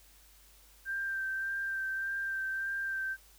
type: tone with vibrato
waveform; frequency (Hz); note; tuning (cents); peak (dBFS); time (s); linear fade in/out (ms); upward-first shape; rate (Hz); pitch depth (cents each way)
sine; 1572; G6; +4; -32; 0.85-3.17; 50; sine; 1.7; 17
effects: added 50 Hz sine -61 dBFS peak until 3.38 s + white hiss -61 dBFS RMS until 3.38 s